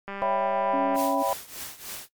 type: click train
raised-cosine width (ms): 0.5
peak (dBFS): -21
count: 175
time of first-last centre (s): 0.08-0.959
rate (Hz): 198
type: chord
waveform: sine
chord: C# half-diminished seventh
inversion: none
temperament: equal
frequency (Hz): 554.4 / 659.3 / 784 / 987.8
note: C#5 / E5 / G5 / B5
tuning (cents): 0 / 0 / 0 / 0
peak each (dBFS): -28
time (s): 0.22-1.33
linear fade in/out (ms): 0
type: tone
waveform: sine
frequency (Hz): 277.2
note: C#4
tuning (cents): 0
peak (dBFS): -27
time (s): 0.73-1.23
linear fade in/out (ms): 10
type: noise with tremolo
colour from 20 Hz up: white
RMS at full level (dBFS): -35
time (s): 0.94-2.09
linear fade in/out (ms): 50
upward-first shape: triangle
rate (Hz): 3.3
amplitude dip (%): 85
effects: noise-tail reverb RT60 0.1 s tail -20 dB re dry + MP3 96 kbps